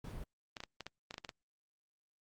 brown noise, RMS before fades -45 dBFS, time 0.04-0.24 s, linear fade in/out 5 ms
clicks, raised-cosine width 0.2 ms, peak -26 dBFS, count 10, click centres 0.568 / 0.604 / 0.637 / 0.807 / 0.866 / 1.109 / 1.142 / 1.181 / 1.248 / 1.292 s
effects Opus 48 kbps

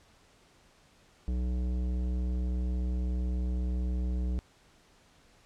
sine tone with tanh clipping, 61.7 Hz, B1, 1 cent flat, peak -30 dBFS, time 1.28-4.39 s, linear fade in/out 0 ms, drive 14 dB, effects pink hiss -62 dBFS RMS until 5.45 s + low-pass 8000 Hz 12 dB/octave

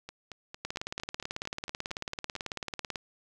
two click trains, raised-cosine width 0.2 ms, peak -24 / -17 dBFS, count 11 / 43, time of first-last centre 0.09-2.363 / 0.65-2.958 s, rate 4.4 / 18.2 Hz, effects none

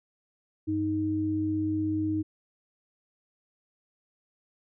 sine tone pair together, 98.5 / 311.7 Hz, G2 / D#4, +9 / +3 cents, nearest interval octave + minor sixth, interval 1994 cents, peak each -33 / -26 dBFS, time 0.67-2.23 s, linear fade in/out 20 ms, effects none

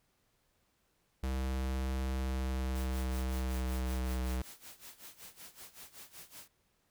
square tone with pitch glide, 65.41 to 63.44 Hz, C2 to B1, 0 to +47 cents, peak -33 dBFS, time 1.23-4.42 s, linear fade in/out 5 ms, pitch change -53 cents, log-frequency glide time 2.17-4.3 s
white noise with tremolo, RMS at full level -49 dBFS, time 2.75-6.48 s, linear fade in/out 5 ms, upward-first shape sine, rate 5.3 Hz, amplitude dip 85%
effects pink hiss -75 dBFS RMS until 6.9 s

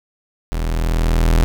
40% pulse tone with level ramp, 40.88 Hz, E1, 14 cents flat, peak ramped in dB -18 to -9 dBFS, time 0.52-1.44 s, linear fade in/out 0 ms, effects none

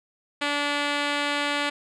5% pulse tone with low-pass filter, 289.4 Hz, D4, 25 cents flat, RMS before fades -26 dBFS, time 0.41-1.7 s, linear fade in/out 10 ms, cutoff 5600 Hz, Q 0.81, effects none

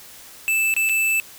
square tone with dropouts, 2637 Hz, E7, in tune, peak -18 dBFS, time 0.48-1.2 s, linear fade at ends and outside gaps 0 ms, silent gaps 0.74-0.765 / 0.89-0.895 s, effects white hiss -43 dBFS RMS until 1.38 s

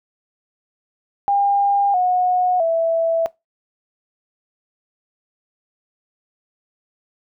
sine tone with pitch steps, 803 / 727.9 / 659.8 Hz, G5 / F#5 / E5, +41 / -29 / +1 cents, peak -14 dBFS, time 1.28-3.26 s, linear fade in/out 0 ms, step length 660 ms, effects noise-tail reverb RT60 0.2 s tail -21 dB re dry

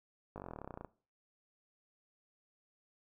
slowing click train, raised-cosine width 1 ms, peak -30 dBFS, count 19, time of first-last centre 0.36-0.847 s, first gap 19 ms, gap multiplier 1.04, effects noise-tail reverb RT60 0.4 s tail -20 dB re dry

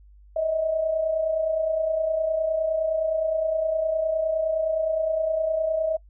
sine tone pair together, 610.3 / 640 Hz, D#5 / D#5, -34 / +49 cents, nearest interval minor second, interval 83 cents, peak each -30 / -22 dBFS, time 0.36-5.97 s, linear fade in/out 5 ms, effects noise-tail reverb RT60 0.1 s tail -24 dB re dry + added 50 Hz sine -48 dBFS peak until 6.09 s

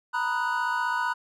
triangle chord, B major seventh, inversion third, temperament equal, 932.3 / 987.8 / 1244.5 / 1480 Hz, A#5 / B5 / D#6 / F#6, 0 / 0 / 0 / 0 cents, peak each -29 / -27 / -33 / -27 dBFS, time 0.13-1.14 s, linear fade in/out 20 ms, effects none

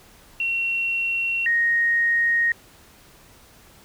sine tone pair in turn, 2730 / 1866.5 Hz, F7 / A#6, -40 / +2 cents, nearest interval perfect fifth, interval 658 cents, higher first, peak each -21 / -17 dBFS, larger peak second, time 0.4-1.46 / 1.46-2.52 s, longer neither, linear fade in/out 2 ms, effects pink hiss -51 dBFS RMS until 3.84 s

